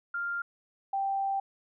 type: tone pair in turn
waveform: sine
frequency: 1396.9 / 784 Hz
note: F6 / G5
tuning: 0 / 0 cents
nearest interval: minor seventh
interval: 1000 cents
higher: first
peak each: -30 / -27 dBFS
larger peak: second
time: 0.14-0.42 / 0.93-1.4 s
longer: second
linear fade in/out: 5 ms
effects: none